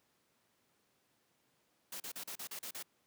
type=noise bursts; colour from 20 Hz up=white; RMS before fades=-44 dBFS; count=8; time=1.92-2.827 s; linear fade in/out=5 ms; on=81 ms; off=37 ms; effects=pink hiss -75 dBFS RMS until 3.06 s + high-pass 150 Hz 12 dB/octave